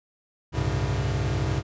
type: tone cluster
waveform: square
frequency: 65.3 / 95.5 / 108.5 / 127.3 / 139.6 Hz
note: C2 / G2 / A2 / C3 / C#3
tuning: -3 / -45 / -24 / -47 / +13 cents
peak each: -31 dBFS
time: 0.52-1.63 s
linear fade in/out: 50 ms
effects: resampled to 16000 Hz